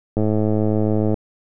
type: click train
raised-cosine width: 2 ms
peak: -7 dBFS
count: 105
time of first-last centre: 0.17-1.142 s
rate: 107 Hz
effects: none